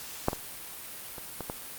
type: clicks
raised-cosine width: 1 ms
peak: -9 / -18 / -26 / -21 / -19 dBFS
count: 5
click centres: 0.284 / 0.331 / 1.182 / 1.407 / 1.499 s
effects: white hiss -42 dBFS RMS until 1.78 s + Opus 48 kbps